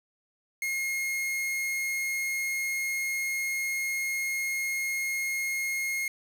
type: tone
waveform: 45% pulse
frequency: 2148 Hz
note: C7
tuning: 45 cents sharp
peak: -28 dBFS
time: 0.62-6.08 s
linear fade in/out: 2 ms
effects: 9-bit